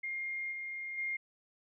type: tone with level steps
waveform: sine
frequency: 2123 Hz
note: C7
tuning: 25 cents sharp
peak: -35 / -38 / -33 dBFS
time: 0.03-1.17 s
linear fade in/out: 10 ms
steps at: 0.51 / 0.97 s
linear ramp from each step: 20 ms
effects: none